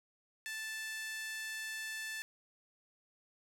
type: tone with high-pass filter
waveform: 5% pulse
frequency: 879 Hz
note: A5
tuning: 2 cents flat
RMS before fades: -42 dBFS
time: 0.46-2.22 s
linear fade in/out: 0 ms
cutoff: 1900 Hz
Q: 6.2
effects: none